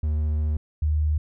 triangle / sine tone pair in turn, 76.2 / 76.2 Hz, D#2 / D#2, -36 / -36 cents, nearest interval unison, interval 0 cents, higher neither, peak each -19 dBFS, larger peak neither, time 0.03-0.57 / 0.82-1.18 s, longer first, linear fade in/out 5 ms, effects none

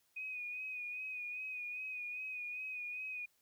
sine tone with vibrato, 2489 Hz, D#7, in tune, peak -40 dBFS, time 0.16-3.26 s, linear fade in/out 10 ms, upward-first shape sine, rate 2.5 Hz, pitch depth 37 cents each way, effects white hiss -75 dBFS RMS until 3.41 s

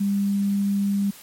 sine tone, 200 Hz, G3, 35 cents sharp, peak -19 dBFS, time 0-1.11 s, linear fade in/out 10 ms, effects white hiss -45 dBFS RMS until 1.22 s + MP3 64 kbps

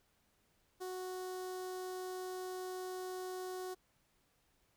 sawtooth tone with notch filter, 369.1 Hz, F#4, 4 cents flat, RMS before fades -43 dBFS, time 0.8-3.75 s, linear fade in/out 20 ms, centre 2400 Hz, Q 0.86, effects pink hiss -75 dBFS RMS until 4.76 s

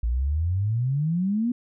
sine exponential sweep, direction up, 55.2 to 248.5 Hz, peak -21 dBFS, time 0.03-1.52 s, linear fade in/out 5 ms, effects none

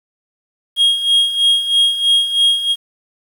triangle tone with tremolo, 3265 Hz, G#7, 30 cents flat, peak -7 dBFS, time 0.76-2.76 s, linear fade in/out 50 ms, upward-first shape sine, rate 3.1 Hz, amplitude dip 70%, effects 7-bit

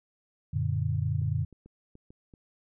sine chord, Gb augmented, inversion none, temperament equal, 92.5 / 116.54 / 146.83 Hz, Gb2 / Bb2 / D3, 0 / 0 / 0 cents, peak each -30 dBFS, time 0.53-1.45 s, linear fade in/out 10 ms
clicks, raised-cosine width 3 ms, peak -38 dBFS, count 6, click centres 1.217 / 1.527 / 1.66 / 1.954 / 2.105 / 2.338 s
effects none

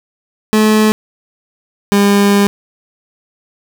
30% pulse tone pair in turn, 215.5 / 201.7 Hz, A3 / G3, -36 / +50 cents, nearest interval minor second, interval 114 cents, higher first, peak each -5 dBFS, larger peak neither, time 0.53-0.92 / 1.92-2.47 s, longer second, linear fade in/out 0 ms, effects none

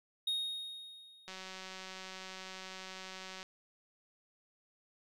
triangle tone with exponential decay, 3729 Hz, A#7, in tune, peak -29 dBFS, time 0.27-1.65 s, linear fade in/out 5 ms, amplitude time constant 300 ms
click train, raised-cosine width 0.2 ms, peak -29 dBFS, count 405, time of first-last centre 1.28-3.429 s, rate 188 Hz
effects none

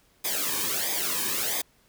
white noise with flanger, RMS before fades -28 dBFS, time 0.24-1.62 s, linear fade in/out 10 ms, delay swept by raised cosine 0.7 to 1.5 ms, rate 1.5 Hz, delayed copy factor -0.8, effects pink hiss -63 dBFS RMS until 1.88 s

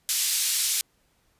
white band-pass noise, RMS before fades -25 dBFS, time 0.09-0.81 s, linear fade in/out 0 ms, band 3300 to 11000 Hz, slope 12 dB/octave, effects pink hiss -67 dBFS RMS until 1.39 s + resampled to 32000 Hz

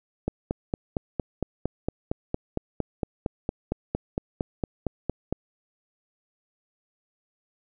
click train, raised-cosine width 2 ms, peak -12 dBFS, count 23, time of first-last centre 0.28-5.326 s, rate 4.36 Hz, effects none

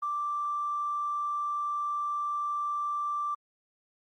triangle tone with tanh clipping, 1174.7 Hz, D6, in tune, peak -28 dBFS, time 0.02-3.35 s, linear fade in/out 10 ms, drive 2 dB, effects Opus 24 kbps

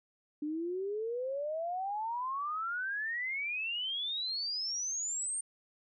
sine exponential sweep, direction up, 292.7 to 8870 Hz, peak -33 dBFS, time 0.42-5.41 s, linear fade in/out 5 ms, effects none

